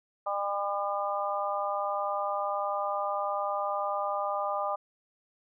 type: harmonic tone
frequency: 201.2 Hz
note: G3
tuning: 45 cents sharp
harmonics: 3 / 4 / 5 / 6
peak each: -33 / -33 / -37 / -33 dBFS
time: 0.26-4.76 s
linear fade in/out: 10 ms
effects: none